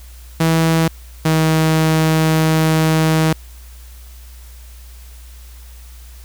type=tone pair in turn; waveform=sawtooth; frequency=162.7 / 158.8 Hz; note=E3 / D#3; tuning=-22 / +36 cents; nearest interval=unison; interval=42 cents; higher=first; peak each=-8 dBFS; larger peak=neither; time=0.4-0.88 / 1.25-3.33 s; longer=second; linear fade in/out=5 ms; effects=added 60 Hz sine -35 dBFS peak until 6.24 s + white hiss -46 dBFS RMS until 6.24 s